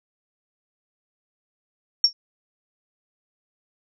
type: tone with exponential decay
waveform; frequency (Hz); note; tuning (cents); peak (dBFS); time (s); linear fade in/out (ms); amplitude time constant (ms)
sine; 5500; F8; -27; -8; 2.04-2.13; 2; 18
effects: none